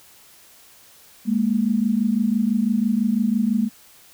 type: tone pair together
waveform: sine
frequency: 207.1 / 233.1 Hz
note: G#3 / A#3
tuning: -5 / 0 cents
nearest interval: major second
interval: 205 cents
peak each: -20 dBFS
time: 1.25-3.7 s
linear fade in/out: 50 ms
effects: white hiss -50 dBFS RMS until 4.13 s